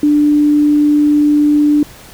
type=tone; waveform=sine; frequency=295.5 Hz; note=D4; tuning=11 cents sharp; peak=-7 dBFS; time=0.03-1.83 s; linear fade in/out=2 ms; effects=pink hiss -37 dBFS RMS until 2.13 s